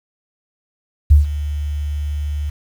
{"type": "tone with ADSR envelope", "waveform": "sine", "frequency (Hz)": 73.4, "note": "D2", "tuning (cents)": 0, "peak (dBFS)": -3, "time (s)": [1.1, 2.5], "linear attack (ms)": 15, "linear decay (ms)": 140, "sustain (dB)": -16, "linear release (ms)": 8, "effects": ["7-bit"]}